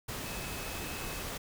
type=tone in noise; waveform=sine; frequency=2579 Hz; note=E7; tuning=39 cents flat; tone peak=-47 dBFS; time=0.25-1.22 s; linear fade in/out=10 ms; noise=pink; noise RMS=-39 dBFS; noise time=0.08-1.38 s; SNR=-11 dB; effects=none